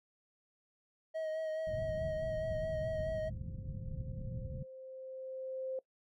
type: tone with vibrato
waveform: triangle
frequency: 633 Hz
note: D#5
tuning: 30 cents sharp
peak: -33 dBFS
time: 1.14-3.3 s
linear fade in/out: 20 ms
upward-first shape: sine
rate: 4.7 Hz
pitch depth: 23 cents each way
type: low-pass noise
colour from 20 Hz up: white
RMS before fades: -42 dBFS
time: 1.67-4.63 s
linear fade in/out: 5 ms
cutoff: 150 Hz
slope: 24 dB/octave
type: tone with exponential growth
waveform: sine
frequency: 523.3 Hz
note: C5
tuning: in tune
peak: -35 dBFS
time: 2.38-5.79 s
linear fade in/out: 2 ms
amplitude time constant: 740 ms
effects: noise-tail reverb RT60 0.1 s tail -21 dB re dry